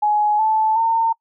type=tone with pitch steps; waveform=sine; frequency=840 / 873.7 / 908.6 Hz; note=G#5 / A5 / A#5; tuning=+19 / -12 / -45 cents; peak=-14 dBFS; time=0.02-1.13 s; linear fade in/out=10 ms; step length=370 ms; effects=noise-tail reverb RT60 0.1 s tail -26 dB re dry